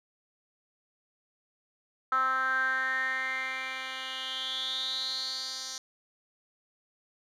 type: tone with band-pass filter sweep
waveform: 10% pulse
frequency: 261.6 Hz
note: C4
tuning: in tune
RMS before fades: -32 dBFS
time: 2.12-5.78 s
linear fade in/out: 2 ms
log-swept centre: 1300 to 5400 Hz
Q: 7.6
effects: none